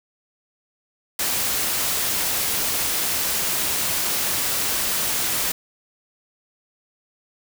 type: noise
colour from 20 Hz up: white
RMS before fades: -23 dBFS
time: 1.19-5.52 s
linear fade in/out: 5 ms
effects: none